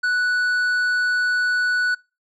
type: tone with tanh clipping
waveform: triangle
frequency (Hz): 1480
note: F#6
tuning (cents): 0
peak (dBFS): -19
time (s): 0.03-1.95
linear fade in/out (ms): 10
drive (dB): 11
effects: noise-tail reverb RT60 0.3 s tail -26 dB re dry